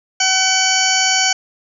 harmonic tone with a mistuned harmonic, 757 Hz, F#5, 39 cents sharp, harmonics 1 / 2 / 3 / 4 / 6 / 7 / 8 / 9, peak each -21 / -21 / -21 / -21 / -21 / -21 / -21 / -21 dBFS, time 0.2-1.33 s, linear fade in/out 5 ms, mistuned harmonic 7, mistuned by +80 cents, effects none

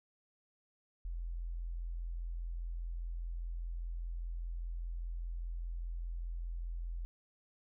sine tone, 42.48 Hz, F1, 47 cents flat, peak -37 dBFS, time 1.05-7.05 s, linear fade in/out 0 ms, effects none

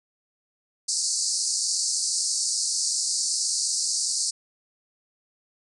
pink band-pass noise, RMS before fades -26 dBFS, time 0.88-4.31 s, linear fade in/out 10 ms, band 4400 to 9400 Hz, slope 96 dB/octave, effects none

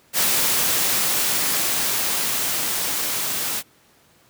white noise with level ramp, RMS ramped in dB -19 to -25 dBFS, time 0.13-3.63 s, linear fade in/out 50 ms, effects pink hiss -56 dBFS RMS until 4.29 s + high-pass 100 Hz 12 dB/octave

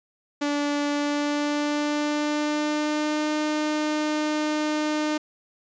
sawtooth tone with pitch glide, 290 to 303.9 Hz, D4 to D#4, -22 to -41 cents, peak -19 dBFS, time 0.41-5.18 s, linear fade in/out 10 ms, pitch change +81 cents, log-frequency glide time 0.89-3.32 s, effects resampled to 16000 Hz

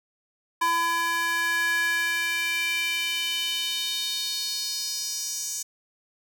square tone with high-pass filter sweep, 335.9 Hz, E4, 33 cents sharp, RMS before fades -27 dBFS, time 0.61-5.63 s, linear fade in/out 10 ms, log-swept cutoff 1100 to 6500 Hz, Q 3.6, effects none

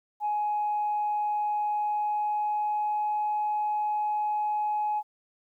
sine tone with pitch glide, 838 to 842.9 Hz, G#5 to G#5, +15 to +25 cents, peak -24 dBFS, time 0.2-5.03 s, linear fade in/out 50 ms, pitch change +10 cents, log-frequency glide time 1.69-3.15 s, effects tanh soft clip ceiling -21 dBFS + 11-bit

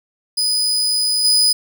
35% pulse tone with level steps, 4978 Hz, D#8, in tune, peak -14 / -10 dBFS, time 0.37-1.53 s, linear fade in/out 10 ms, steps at 1.24 s, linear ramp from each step 10 ms, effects none

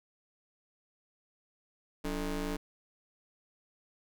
25% pulse ring-modulated tone, 156.7 Hz, D#3, 13 cents sharp, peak -26 dBFS, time 2.04-2.57 s, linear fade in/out 10 ms, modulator 130 Hz, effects none

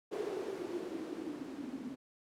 violet noise with low-pass filter sweep, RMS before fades -41 dBFS, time 0.11-1.96 s, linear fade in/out 20 ms, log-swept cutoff 420 to 250 Hz, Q 8.8, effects none

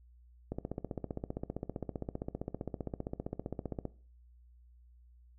click train, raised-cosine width 2 ms, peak -23 dBFS, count 52, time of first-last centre 0.52-3.853 s, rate 15.3 Hz, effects noise-tail reverb RT60 0.4 s tail -18 dB re dry + added 60 Hz sine -57 dBFS peak until 5.38 s

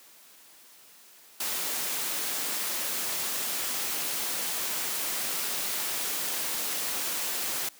white noise, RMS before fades -31 dBFS, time 1.4-7.69 s, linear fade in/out 5 ms, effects white hiss -54 dBFS RMS until 7.79 s + high-pass 200 Hz 12 dB/octave

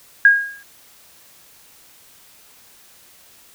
sine tone with exponential decay, 1633 Hz, G#6, 30 cents flat, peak -4 dBFS, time 0.25-0.63 s, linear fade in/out 2 ms, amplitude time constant 82 ms, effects white hiss -49 dBFS RMS until 3.54 s

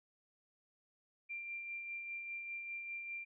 sine tone with tremolo, 2373 Hz, D7, 17 cents sharp, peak -40 dBFS, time 1.29-3.25 s, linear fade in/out 20 ms, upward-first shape sine, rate 5 Hz, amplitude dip 35%, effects none

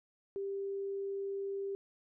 sine tone, 394.6 Hz, G4, 11 cents sharp, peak -35 dBFS, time 0.36-1.75 s, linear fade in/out 0 ms, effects none

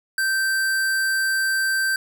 square tone, 1560 Hz, G6, 9 cents flat, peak -20 dBFS, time 0.18-1.96 s, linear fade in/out 2 ms, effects none

